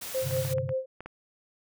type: noise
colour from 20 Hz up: white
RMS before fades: -38 dBFS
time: 0.01-0.54 s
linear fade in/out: 10 ms
type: tone with tremolo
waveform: sine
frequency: 523.3 Hz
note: C5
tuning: in tune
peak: -25 dBFS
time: 0.14-0.86 s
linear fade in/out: 10 ms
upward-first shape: sine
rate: 5.3 Hz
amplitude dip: 85%
type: chord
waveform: sine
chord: G suspended fourth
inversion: none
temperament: equal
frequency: 98 / 130.81 / 146.83 Hz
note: G2 / C3 / D3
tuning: 0 / 0 / 0 cents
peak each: -36 / -32 / -36 dBFS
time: 0.21-0.74 s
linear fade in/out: 50 ms
type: clicks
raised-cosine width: 0.5 ms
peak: -26 dBFS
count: 7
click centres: 0.311 / 0.367 / 0.45 / 0.583 / 0.692 / 1.006 / 1.06 s
effects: none